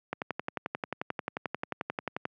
click train, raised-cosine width 0.5 ms, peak -16 dBFS, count 25, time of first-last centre 0.13-2.254 s, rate 11.3 Hz, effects high-pass 150 Hz 12 dB/octave

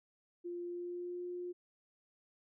sine tone with pitch glide, 349.2 to 355.3 Hz, F4 to F4, 0 to +30 cents, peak -39 dBFS, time 0.44-1.53 s, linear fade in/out 20 ms, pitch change +30 cents, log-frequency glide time 0.61-1.24 s, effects none

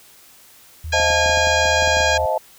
sine tone with pitch glide, 79.3 to 76.11 Hz, D#2 to D#2, +33 to -38 cents, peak -26 dBFS, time 0.84-2.26 s, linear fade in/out 5 ms, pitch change -71 cents, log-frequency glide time 1.89-2.05 s
harmonic tone, 817 Hz, G#5, 29 cents flat, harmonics 2 / 3 / 4 / 5 / 6 / 7 / 8 / 9, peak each -20 / -24 / -26 / -28 / -30 / -31 / -32 / -33 dBFS, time 0.92-2.18 s, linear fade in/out 10 ms
sine chord, F dominant seventh, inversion second, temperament just, 523.8 / 628.6 / 698.5 / 873.1 Hz, C5 / Eb5 / F5 / A5, +2 / +18 / 0 / -14 cents, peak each -24 / -21 / -26 / -22 dBFS, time 0.93-2.38 s, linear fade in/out 5 ms
clicks, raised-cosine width 3 ms, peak -22 dBFS, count 11, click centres 0.999 / 1.105 / 1.26 / 1.296 / 1.374 / 1.472 / 1.655 / 1.824 / 1.876 / 1.969 / 2.005 s
effects white hiss -48 dBFS RMS until 2.58 s

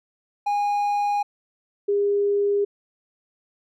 triangle / sine tone pair in turn, 820 / 405.4 Hz, G#5 / G#4, -22 / -42 cents, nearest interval octave, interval 1220 cents, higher first, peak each -18 dBFS, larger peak neither, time 0.46-1.23 / 1.88-2.65 s, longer neither, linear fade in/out 10 ms, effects none

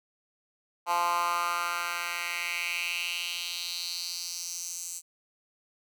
10% pulse tone with high-pass filter sweep, 173.4 Hz, F3, 12 cents flat, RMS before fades -32 dBFS, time 0.86-5.02 s, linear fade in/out 50 ms, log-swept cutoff 910 to 7400 Hz, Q 3.5, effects none

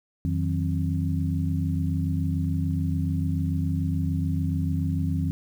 sine tone cluster, 88.1 / 158.4 / 185.3 / 266.1 Hz, F2 / D#3 / F#3 / C4, +16 / +31 / +3 / +29 cents, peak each -26 / -27 / -33 / -31 dBFS, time 0.25-5.31 s, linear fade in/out 0 ms, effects 9-bit

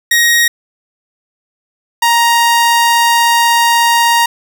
sawtooth tone pair in turn, 1881 / 936.4 Hz, A#6 / A#5, +15 / +8 cents, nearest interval octave, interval 1207 cents, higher first, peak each -4 dBFS, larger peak neither, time 0.11-0.48 / 2.02-4.26 s, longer second, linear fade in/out 5 ms, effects none

